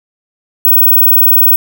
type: tone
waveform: sine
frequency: 15760 Hz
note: B9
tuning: 5 cents flat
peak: -4 dBFS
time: 0.65-1.56 s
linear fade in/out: 2 ms
effects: none